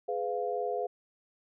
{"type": "chord", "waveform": "sine", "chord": "F diminished", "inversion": "first", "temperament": "just", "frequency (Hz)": [419.1, 502.9, 698.5], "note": ["Ab4", "Cb5", "F5"], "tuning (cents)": [16, 31, 0], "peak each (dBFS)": -34, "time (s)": [0.08, 0.87], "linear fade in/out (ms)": 10, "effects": []}